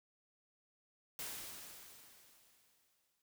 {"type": "noise with exponential decay", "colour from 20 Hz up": "white", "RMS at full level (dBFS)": -43, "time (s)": [1.19, 3.22], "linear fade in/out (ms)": 1, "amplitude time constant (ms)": 440, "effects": []}